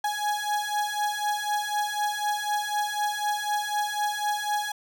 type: beating tone pair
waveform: 35% pulse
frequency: 832 / 836 Hz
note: G#5 / G#5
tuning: +3 / +11 cents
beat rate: 4 Hz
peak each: -27 dBFS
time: 0.04-4.72 s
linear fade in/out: 5 ms
effects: none